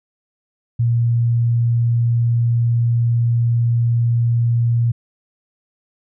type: tone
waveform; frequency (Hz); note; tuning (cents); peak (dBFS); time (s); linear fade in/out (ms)
sine; 117.8; A#2; +19; -13; 0.79-4.92; 10
effects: none